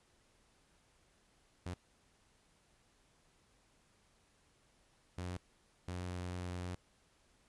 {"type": "tone bursts at uneven times", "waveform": "sawtooth", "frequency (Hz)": 89.7, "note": "F2", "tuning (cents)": 47, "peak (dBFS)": -36, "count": 3, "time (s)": [[1.66, 1.74], [5.18, 5.37], [5.88, 6.75]], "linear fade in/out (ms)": 0, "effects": ["pink hiss -71 dBFS RMS until 7.48 s", "resampled to 24000 Hz"]}